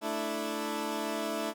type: chord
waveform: 15% pulse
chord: A suspended fourth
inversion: none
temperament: equal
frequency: 220 / 293.7 / 329.6 Hz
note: A3 / D4 / E4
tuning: 0 / 0 / 0 cents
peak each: -30 dBFS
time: 0.01-1.54 s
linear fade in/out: 50 ms
effects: none